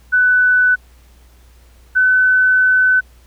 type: tone pair in turn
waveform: sine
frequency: 1495 / 1510.6 Hz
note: F#6 / F#6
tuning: +17 / +35 cents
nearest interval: unison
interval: 18 cents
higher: second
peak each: -9 dBFS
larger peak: neither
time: 0.12-0.76 / 1.95-3.01 s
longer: second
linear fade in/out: 20 ms
effects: added 60 Hz sine -44 dBFS peak until 3.26 s + pink hiss -53 dBFS RMS until 3.26 s